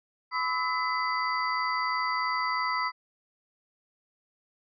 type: tone cluster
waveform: sine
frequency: 1008 / 1131 / 1296 / 2010 / 4700 Hz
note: B5 / C#6 / E6 / B6 / D8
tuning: +35 / +34 / -30 / +30 / +1 cents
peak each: -30 / -39 / -31 / -32 / -38 dBFS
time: 0.31-2.92 s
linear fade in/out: 50 ms
effects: none